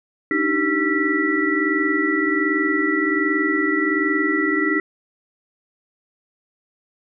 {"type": "tone cluster", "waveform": "sine", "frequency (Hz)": [291, 312.3, 388.8, 1348, 1955], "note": ["D4", "D#4", "G4", "E6", "B6"], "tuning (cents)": [-16, 7, -14, 38, -18], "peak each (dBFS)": [-25, -22, -25, -27, -21], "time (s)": [0.31, 4.8], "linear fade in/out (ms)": 2, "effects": []}